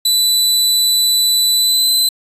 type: tone with pitch glide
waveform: sawtooth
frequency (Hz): 3982 to 4035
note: B7 to B7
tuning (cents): +14 to +36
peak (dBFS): -8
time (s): 0.05-2.09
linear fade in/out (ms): 5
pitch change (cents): +22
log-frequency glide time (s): 1.55-1.89
effects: resampled to 32000 Hz

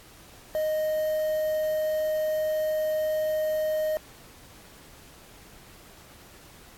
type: tone with quantisation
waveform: triangle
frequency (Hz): 620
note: D#5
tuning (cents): -6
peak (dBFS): -22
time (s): 0.55-3.97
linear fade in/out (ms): 0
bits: 7
effects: pink hiss -51 dBFS RMS until 6.77 s + AAC 64 kbps

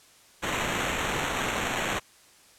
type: noise with sample-and-hold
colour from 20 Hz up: blue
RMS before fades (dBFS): -29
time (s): 0.42-2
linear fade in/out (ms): 20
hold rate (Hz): 4900
effects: white hiss -56 dBFS RMS until 2.58 s + low-pass 10000 Hz 12 dB/octave

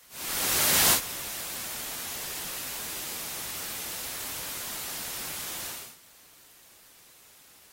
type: noise with ADSR envelope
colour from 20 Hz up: white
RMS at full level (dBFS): -20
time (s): 0.09-5.98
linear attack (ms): 830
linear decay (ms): 85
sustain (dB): -16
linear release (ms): 320
effects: white hiss -55 dBFS RMS until 7.72 s + AAC 48 kbps

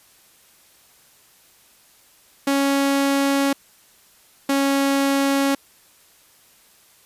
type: tone pair in turn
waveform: sawtooth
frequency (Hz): 277.2 / 276.1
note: C#4 / C#4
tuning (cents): 0 / -7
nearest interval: unison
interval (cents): 7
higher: first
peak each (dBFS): -13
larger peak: neither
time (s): 2.47-3.53 / 4.49-5.55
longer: neither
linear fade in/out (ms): 5
effects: white hiss -54 dBFS RMS until 7.05 s + resampled to 32000 Hz

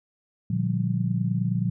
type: chord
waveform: sine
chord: G minor seventh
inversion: first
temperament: just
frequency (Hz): 117.6 / 147 / 176.4 / 196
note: Bb2 / D3 / F3 / G3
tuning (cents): +16 / +2 / +18 / 0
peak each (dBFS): -26 / -31 / -26 / -31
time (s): 0.5-1.7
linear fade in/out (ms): 5
effects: none

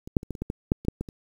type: clicks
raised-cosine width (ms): 3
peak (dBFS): -25 / -7 / -25 / -18 / -25 / -16 / -16 / -7 / -28 / -8 / -17 / -27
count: 12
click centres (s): 0.075 / 0.168 / 0.231 / 0.307 / 0.352 / 0.42 / 0.501 / 0.719 / 0.85 / 0.884 / 1.01 / 1.088
effects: 8-bit

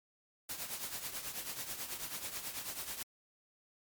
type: noise with tremolo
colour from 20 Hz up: white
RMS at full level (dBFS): -39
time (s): 0.49-3.03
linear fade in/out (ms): 5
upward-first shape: triangle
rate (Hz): 9.2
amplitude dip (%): 70
effects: MP3 96 kbps

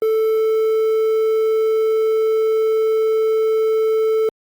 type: tone with quantisation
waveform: triangle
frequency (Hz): 440.1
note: A4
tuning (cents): 0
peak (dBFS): -12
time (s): 0.02-4.29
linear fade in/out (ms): 2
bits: 7
effects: Opus 32 kbps

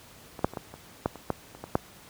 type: clicks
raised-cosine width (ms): 1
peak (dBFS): -24 / -7 / -25 / -18 / -27 / -10 / -26 / -11 / -30 / -22 / -7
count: 11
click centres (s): 0.392 / 0.445 / 0.536 / 0.572 / 0.74 / 1.059 / 1.157 / 1.303 / 1.55 / 1.64 / 1.754
effects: pink hiss -51 dBFS RMS until 2.09 s + high-pass 60 Hz 12 dB/octave

